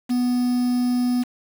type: tone with quantisation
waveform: triangle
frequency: 246.9 Hz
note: B3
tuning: in tune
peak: -16 dBFS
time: 0.09-1.24 s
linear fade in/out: 20 ms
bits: 6
effects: none